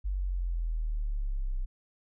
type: exponential sweep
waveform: sine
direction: down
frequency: 48.94 to 31.11 Hz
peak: -28 dBFS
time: 0.04-1.66 s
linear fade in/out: 20 ms
effects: none